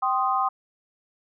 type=chord; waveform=sine; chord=C minor; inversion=second; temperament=equal with one note detuned; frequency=776.8 / 1046.5 / 1244.5 Hz; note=G5 / C6 / Eb6; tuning=-16 / 0 / 0 cents; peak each=-25 dBFS; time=0.02-0.49 s; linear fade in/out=10 ms; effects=none